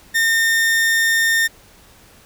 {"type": "tone", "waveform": "40% pulse", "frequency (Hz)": 1820, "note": "A#6", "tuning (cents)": -42, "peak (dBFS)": -13, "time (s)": [0.14, 1.48], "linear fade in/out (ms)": 20, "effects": ["pink hiss -48 dBFS RMS until 2.25 s"]}